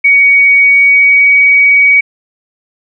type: tone with pitch glide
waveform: sine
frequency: 2246 to 2259 Hz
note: C#7 to C#7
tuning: +22 to +32 cents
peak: -3 dBFS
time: 0.04-2.01 s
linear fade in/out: 10 ms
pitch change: +10 cents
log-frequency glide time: 0.59-1.29 s
effects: none

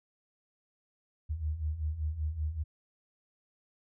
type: beating tone pair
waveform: sine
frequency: 73.7 / 78.9 Hz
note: D2 / D#2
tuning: +7 / +25 cents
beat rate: 5.2 Hz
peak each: -37 / -32 dBFS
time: 1.29-2.64 s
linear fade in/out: 20 ms
effects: none

